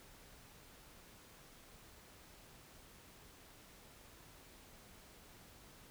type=silence; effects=pink hiss -60 dBFS RMS until 5.9 s